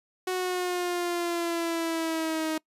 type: exponential sweep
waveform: sawtooth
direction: down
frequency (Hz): 370 to 313.6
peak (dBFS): -23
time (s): 0.27-2.58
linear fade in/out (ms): 5
effects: noise-tail reverb RT60 0.1 s tail -24 dB re dry + resampled to 32000 Hz